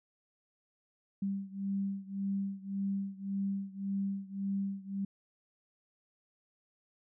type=beating tone pair; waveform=sine; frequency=196 / 197.8 Hz; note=G3 / G3; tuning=0 / +16 cents; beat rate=1.8 Hz; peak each=-35 / -37 dBFS; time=1.22-5.05 s; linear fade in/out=5 ms; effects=none